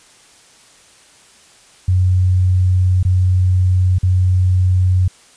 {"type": "tone with dropouts", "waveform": "sine", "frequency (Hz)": 91.9, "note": "F#2", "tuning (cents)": -11, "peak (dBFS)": -10, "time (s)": [1.88, 5.08], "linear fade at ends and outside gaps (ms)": 5, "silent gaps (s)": [[3.03, 3.05], [3.985, 4.031]], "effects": ["white hiss -47 dBFS RMS until 5.36 s", "resampled to 22050 Hz"]}